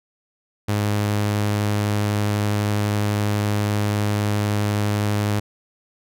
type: tone with vibrato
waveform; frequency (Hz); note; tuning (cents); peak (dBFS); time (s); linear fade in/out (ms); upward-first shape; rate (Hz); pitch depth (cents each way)
sawtooth; 103.83; G#2; 0; -15; 0.68-5.4; 10; triangle; 12; 8
effects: none